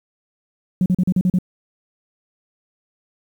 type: tone bursts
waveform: sine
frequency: 182.5 Hz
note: F#3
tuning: 24 cents flat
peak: -12 dBFS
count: 7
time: 0.81-1.387 s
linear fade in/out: 2 ms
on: 49 ms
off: 39 ms
effects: tanh soft clip ceiling -9 dBFS + 8-bit